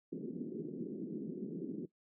white band-pass noise, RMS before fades -42 dBFS, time 0.12-1.86 s, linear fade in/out 10 ms, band 160 to 390 Hz, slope 48 dB/octave, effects noise-tail reverb RT60 0.1 s tail -17 dB re dry

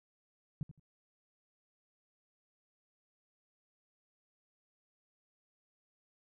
sine tone with echo, 150 Hz, D3, 37 cents sharp, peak -32 dBFS, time 0.61-0.63 s, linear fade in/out 0 ms, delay 83 ms, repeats 2, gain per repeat -14 dB, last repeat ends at 0.796 s, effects none

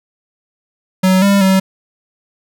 square tone with pitch steps, 187.1 / 199.1 / 190.5 Hz, F#3 / G3 / G3, +20 / +27 / -49 cents, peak -9 dBFS, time 1.03-1.6 s, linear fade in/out 10 ms, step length 190 ms, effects none

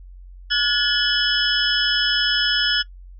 sine tone cluster, 1444 / 1707 / 3000 / 3328 / 5220 Hz, F#6 / G#6 / F#7 / G#7 / E8, -43 / +47 / +23 / +3 / -18 cents, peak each -23 dBFS, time 0.5-2.83 s, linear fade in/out 20 ms, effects noise-tail reverb RT60 0.1 s tail -21 dB re dry + added 45 Hz sine -38 dBFS peak until 3.19 s

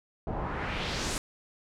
pink noise with low-pass filter sweep, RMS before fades -33 dBFS, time 0.27-1.18 s, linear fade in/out 0 ms, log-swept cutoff 640 to 9400 Hz, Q 1.6, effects none

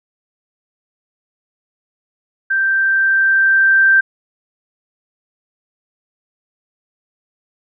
sine tone with level ramp, 1568 Hz, G6, in tune, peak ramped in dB -13 to -7 dBFS, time 2.5-4.01 s, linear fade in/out 10 ms, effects none

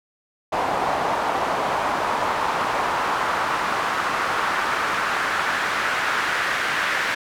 pink noise with band-pass filter sweep, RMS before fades -23 dBFS, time 0.52-7.15 s, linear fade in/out 10 ms, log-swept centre 810 to 1700 Hz, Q 1.8, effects none

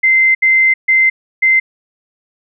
sine tone bursts at uneven times, 2076 Hz, C7, 14 cents flat, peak -7 dBFS, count 4, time 0.03-0.35 / 0.42-0.74 / 0.88-1.1 / 1.42-1.6 s, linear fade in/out 10 ms, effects none

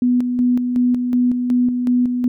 sine tone with tremolo, 246.9 Hz, B3, in tune, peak -12 dBFS, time 0.02-2.28 s, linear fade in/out 2 ms, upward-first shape square, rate 2.7 Hz, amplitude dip 45%, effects none

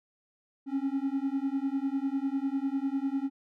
triangle beating tone pair, 268.6 / 278.6 Hz, C4 / C#4, +46 / +9 cents, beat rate 10 Hz, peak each -29 dBFS, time 0.66-3.3 s, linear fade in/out 50 ms, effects none

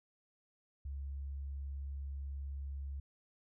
sine tone, 69.3 Hz, C#2, in tune, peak -39 dBFS, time 0.85-3 s, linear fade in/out 5 ms, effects none

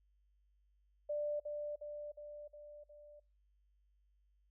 sine tone with echo, 591 Hz, D5, 11 cents sharp, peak -35 dBFS, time 1.09-1.4 s, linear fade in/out 10 ms, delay 360 ms, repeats 5, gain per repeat -4 dB, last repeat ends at 3.2 s, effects noise-tail reverb RT60 0.4 s tail -24 dB re dry + added 50 Hz sine -70 dBFS peak until 4.5 s

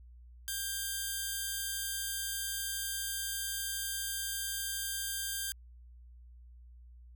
5% pulse tone pair together, 1588 / 3565 Hz, G6 / A7, +22 / +22 cents, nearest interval octave + major second, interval 1400 cents, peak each -24 / -36 dBFS, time 0.48-5.52 s, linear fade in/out 0 ms, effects added 60 Hz sine -51 dBFS peak until 7.15 s

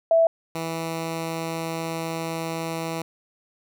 sine / 10% pulse tone pair in turn, 659.3 / 163.88 Hz, E5 / E3, 0 / -10 cents, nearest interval 2 octaves, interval 2410 cents, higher first, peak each -14 / -19 dBFS, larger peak first, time 0.11-0.27 / 0.55-3.02 s, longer second, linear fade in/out 2 ms, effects none

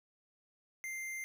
sine tone with hard clipping, 2093 Hz, C7, in tune, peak -40 dBFS, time 0.84-1.24 s, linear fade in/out 0 ms, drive 18 dB, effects none

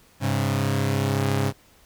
sawtooth tone pair together, 101.7 / 135.75 Hz, G#2 / C#3, -36 / -36 cents, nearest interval perfect fourth, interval 500 cents, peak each -20 / -20 dBFS, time 0.2-1.53 s, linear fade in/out 50 ms, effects pink hiss -56 dBFS RMS until 1.85 s

